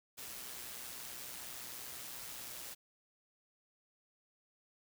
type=noise with amplitude modulation; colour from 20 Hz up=white; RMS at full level=-45 dBFS; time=0.17-2.75 s; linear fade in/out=20 ms; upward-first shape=sine; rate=124 Hz; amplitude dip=40%; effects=none